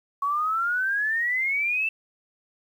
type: exponential sweep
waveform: sine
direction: up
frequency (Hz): 1108.7 to 2676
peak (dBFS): -22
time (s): 0.22-1.89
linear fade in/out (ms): 5
effects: 9-bit